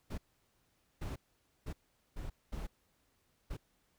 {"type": "noise bursts at uneven times", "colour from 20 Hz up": "brown", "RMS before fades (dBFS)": -40, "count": 6, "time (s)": [[0.1, 0.18], [1.01, 1.16], [1.66, 1.73], [2.16, 2.3], [2.52, 2.67], [3.5, 3.57]], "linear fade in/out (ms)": 10, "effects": ["pink hiss -75 dBFS RMS until 3.98 s"]}